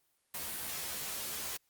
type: noise with comb filter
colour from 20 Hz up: white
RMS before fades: -39 dBFS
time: 0.34-1.57 s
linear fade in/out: 5 ms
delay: 14 ms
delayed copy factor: +0.9
effects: white hiss -75 dBFS RMS until 1.69 s + Opus 32 kbps